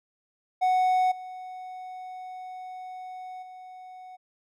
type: tone with level steps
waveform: triangle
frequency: 740 Hz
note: F#5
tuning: in tune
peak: -18 / -35 / -40 dBFS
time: 0.61-4.17 s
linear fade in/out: 20 ms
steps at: 1.11 / 3.42 s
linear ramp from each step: 10 ms
effects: none